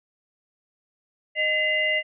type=tone cluster; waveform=sine; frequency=617 / 2037 / 2805 Hz; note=D#5 / C7 / F7; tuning=-15 / -47 / +7 cents; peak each=-28 / -22 / -27 dBFS; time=1.35-2.03 s; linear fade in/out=50 ms; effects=none